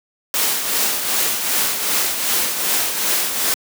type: noise with tremolo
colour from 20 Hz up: white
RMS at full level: -17 dBFS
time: 0.34-3.54 s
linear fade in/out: 0 ms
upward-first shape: triangle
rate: 2.6 Hz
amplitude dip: 55%
effects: high-pass 200 Hz 12 dB/octave